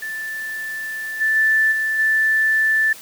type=tone with level steps; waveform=sine; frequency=1760 Hz; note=A6; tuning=in tune; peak=-25 / -15 / -13 / -18 / -14 dBFS; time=0.02-2.93 s; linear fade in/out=5 ms; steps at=1.2 / 1.35 / 1.71 / 1.98 s; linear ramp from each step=20 ms; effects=white hiss -40 dBFS RMS until 3.01 s + high-pass 100 Hz 12 dB/octave